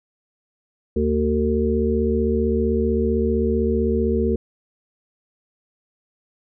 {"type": "harmonic tone", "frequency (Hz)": 75.6, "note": "D#2", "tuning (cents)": -49, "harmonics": [1, 3, 5, 6], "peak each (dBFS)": [-23, -22, -23, -23], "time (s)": [0.96, 4.36], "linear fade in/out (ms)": 5, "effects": []}